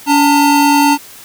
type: tone pair together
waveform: square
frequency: 284.3 / 902.6 Hz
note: C#4 / A5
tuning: +44 / +44 cents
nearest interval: octave + minor sixth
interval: 2000 cents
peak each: -11 dBFS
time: 0.06-0.98 s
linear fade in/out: 50 ms
effects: white hiss -36 dBFS RMS until 1.24 s